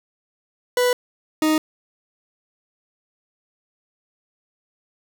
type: tone pair in turn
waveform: 40% pulse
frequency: 493.9 / 311.1 Hz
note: B4 / D#4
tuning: 0 / 0 cents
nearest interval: minor sixth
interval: 800 cents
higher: first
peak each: -15 dBFS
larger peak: neither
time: 0.77-0.93 / 1.42-1.58 s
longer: neither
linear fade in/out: 2 ms
effects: none